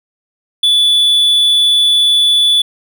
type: tone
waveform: triangle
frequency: 3457 Hz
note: A7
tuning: 31 cents flat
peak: -6 dBFS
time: 0.63-2.62 s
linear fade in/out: 5 ms
effects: none